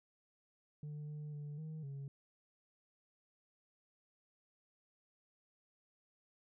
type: tone with pitch steps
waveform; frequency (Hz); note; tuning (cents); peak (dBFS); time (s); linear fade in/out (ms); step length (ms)
sine; 149.2 / 150.1 / 146.9 / 156.8 / 138.7; D3 / D3 / D3 / D#3 / C#3; +28 / +38 / +1 / +14 / +1; -40; 0.83-2.08; 2; 250
effects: tanh soft clip ceiling -42 dBFS